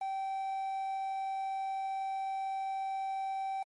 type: tone with quantisation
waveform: triangle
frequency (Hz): 774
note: G5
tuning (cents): -22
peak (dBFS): -31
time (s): 0.01-3.63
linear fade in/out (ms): 5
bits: 9
effects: MP3 48 kbps